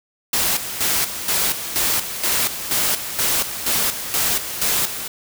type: noise with tremolo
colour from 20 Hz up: white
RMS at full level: -19 dBFS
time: 0.33-5.08 s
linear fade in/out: 5 ms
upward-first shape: square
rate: 2.1 Hz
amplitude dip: 65%
effects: none